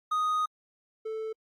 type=tone pair in turn; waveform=triangle; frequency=1244.5 / 440 Hz; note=D#6 / A4; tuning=0 / 0 cents; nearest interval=octave + tritone; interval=1800 cents; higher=first; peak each=-23 / -30 dBFS; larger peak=first; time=0.11-0.46 / 1.05-1.33 s; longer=first; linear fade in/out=10 ms; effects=AAC 64 kbps